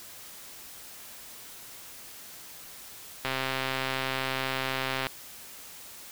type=click train; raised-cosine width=0.3 ms; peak=-13 dBFS; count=241; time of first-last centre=3.25-5.068 s; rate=132 Hz; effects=white hiss -46 dBFS RMS until 6.11 s